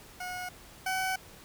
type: tone pair in turn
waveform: 20% pulse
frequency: 727 / 754.7 Hz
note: F#5 / F#5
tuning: -31 / +34 cents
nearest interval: minor second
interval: 65 cents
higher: second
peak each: -31 / -24 dBFS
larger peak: second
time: 0.2-0.49 / 0.86-1.16 s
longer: second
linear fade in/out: 5 ms
effects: pink hiss -52 dBFS RMS until 1.44 s